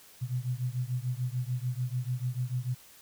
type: beating tone pair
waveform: sine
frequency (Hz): 122.3 / 129.1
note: B2 / C3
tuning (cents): -16 / -23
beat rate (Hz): 6.8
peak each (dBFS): -32 / -33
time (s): 0.21-2.75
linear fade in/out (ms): 20
effects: white hiss -55 dBFS RMS until 3.01 s